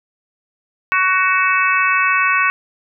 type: harmonic tone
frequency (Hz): 373.6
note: F#4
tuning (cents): +17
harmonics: 3 / 4 / 5 / 6 / 7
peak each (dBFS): -17 / -18 / -22 / -21 / -19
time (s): 0.92-2.5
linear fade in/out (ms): 0
effects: none